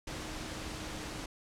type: tone in noise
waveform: sine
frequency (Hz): 311.1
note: D#4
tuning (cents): 0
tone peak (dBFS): -48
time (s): 0.07-1.26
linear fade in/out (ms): 5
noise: pink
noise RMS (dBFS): -41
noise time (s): 0.07-1.26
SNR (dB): -10
effects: low-pass 8000 Hz 12 dB/octave